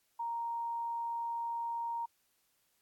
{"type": "tone", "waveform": "sine", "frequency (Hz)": 932.3, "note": "A#5", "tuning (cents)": 0, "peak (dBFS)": -34, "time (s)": [0.19, 2.06], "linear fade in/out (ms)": 10, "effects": ["white hiss -75 dBFS RMS until 2.81 s", "AAC 64 kbps"]}